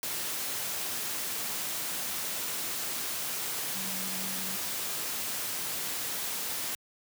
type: tone in noise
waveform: sine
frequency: 189.8 Hz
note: F#3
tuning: 44 cents sharp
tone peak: -42 dBFS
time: 3.75-4.56 s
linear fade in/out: 0 ms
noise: white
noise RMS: -34 dBFS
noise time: 0.03-6.75 s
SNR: -11 dB
effects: high-pass 100 Hz 12 dB/octave